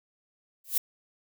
violet noise with exponential growth, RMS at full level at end -20 dBFS, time 0.64-0.78 s, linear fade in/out 5 ms, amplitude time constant 30 ms, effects none

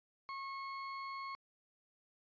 35% pulse tone, 1090 Hz, C#6, 29 cents flat, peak -40 dBFS, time 0.29-1.35 s, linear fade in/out 0 ms, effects resampled to 11025 Hz

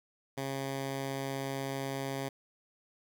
10% pulse tone, 136.1 Hz, C#3, 31 cents flat, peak -26 dBFS, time 0.37-2.29 s, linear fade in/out 10 ms, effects none

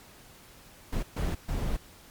brown noise bursts at uneven times, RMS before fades -29 dBFS, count 3, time 0.92-1.03 / 1.16-1.35 / 1.48-1.77 s, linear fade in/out 10 ms, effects pink hiss -53 dBFS RMS until 2.1 s + MP3 96 kbps

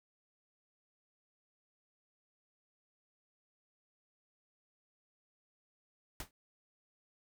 pink noise with exponential decay, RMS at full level -38 dBFS, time 6.2-6.31 s, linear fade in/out 2 ms, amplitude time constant 22 ms, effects none

